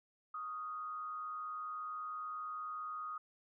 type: tone with frequency modulation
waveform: sine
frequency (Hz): 1244.5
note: D#6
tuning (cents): 0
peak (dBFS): -40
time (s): 0.34-3.18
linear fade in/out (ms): 5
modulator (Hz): 134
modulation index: 0.4
effects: none

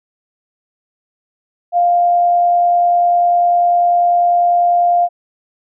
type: tone with amplitude modulation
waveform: sine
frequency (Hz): 700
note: F5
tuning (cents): +4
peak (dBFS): -8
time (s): 1.72-5.09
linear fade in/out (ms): 50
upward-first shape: sine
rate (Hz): 90.1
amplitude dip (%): 25
effects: none

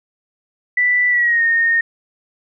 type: tone with pitch glide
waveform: sine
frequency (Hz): 1975.5 to 1843.2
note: B6 to A#6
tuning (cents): 0 to -20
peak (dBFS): -12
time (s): 0.77-1.81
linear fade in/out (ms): 5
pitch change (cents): -120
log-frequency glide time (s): 1.09-1.43
effects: none

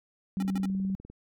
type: tone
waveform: sine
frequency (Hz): 192.2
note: G3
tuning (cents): -34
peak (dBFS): -27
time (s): 0.37-0.95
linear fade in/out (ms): 0
type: tone bursts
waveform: square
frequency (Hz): 270.1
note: C#4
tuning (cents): -45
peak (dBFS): -33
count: 4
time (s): 0.4-0.657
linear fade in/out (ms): 2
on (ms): 26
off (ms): 51
type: click train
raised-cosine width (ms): 3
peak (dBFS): -33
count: 14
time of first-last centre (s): 0.45-1.1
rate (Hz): 20
effects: none

